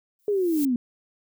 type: noise with exponential growth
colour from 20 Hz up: violet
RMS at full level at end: -30 dBFS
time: 0.19-0.65 s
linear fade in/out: 1 ms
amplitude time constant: 98 ms
type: linear sweep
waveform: sine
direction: down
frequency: 423.5 to 233.1 Hz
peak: -20 dBFS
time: 0.28-0.76 s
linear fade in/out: 2 ms
effects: none